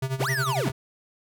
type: tone with tremolo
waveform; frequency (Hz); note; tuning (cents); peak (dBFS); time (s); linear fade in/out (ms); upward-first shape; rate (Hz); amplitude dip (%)
square; 132.5; C3; +22; -24; 0.02-0.72; 5; sine; 11; 80
type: linear two-way sweep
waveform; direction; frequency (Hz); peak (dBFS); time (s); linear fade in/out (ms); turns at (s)
square; up then down; 42.62 to 2000 to 42.62; -26; 0.19-0.71; 20; 0.3
effects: none